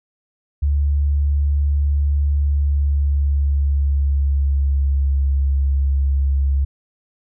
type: tone with pitch glide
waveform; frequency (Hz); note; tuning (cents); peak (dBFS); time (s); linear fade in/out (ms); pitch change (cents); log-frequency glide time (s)
sine; 71.8 to 68.76; D2 to C#2; -39 to -13; -14; 0.62-6.65; 10; -74; 2.34-5.25
effects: none